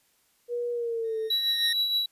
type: tone with pitch glide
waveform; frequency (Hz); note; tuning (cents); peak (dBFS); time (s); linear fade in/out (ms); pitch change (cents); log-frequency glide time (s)
sine; 480.6 to 440.7; B4 to A4; -47 to +3; -27; 0.48-1.31; 50; -150; 0.72-1.18
type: tone with exponential growth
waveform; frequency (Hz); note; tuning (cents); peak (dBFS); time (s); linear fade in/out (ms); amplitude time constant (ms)
25% pulse; 1853; A#6; -11; -22; 1.04-1.73; 5; 150
type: tone with tremolo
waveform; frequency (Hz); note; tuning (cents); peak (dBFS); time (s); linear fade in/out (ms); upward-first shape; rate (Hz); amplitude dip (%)
triangle; 3914; B7; -16; -20; 1.3-2.06; 5; triangle; 6.4; 50
effects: white hiss -67 dBFS RMS until 2.11 s + resampled to 32000 Hz